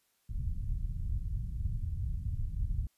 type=low-pass noise; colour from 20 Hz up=pink; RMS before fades=-34 dBFS; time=0.29-2.87 s; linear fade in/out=2 ms; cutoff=120 Hz; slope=24 dB/octave; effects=white hiss -74 dBFS RMS until 2.97 s + resampled to 32000 Hz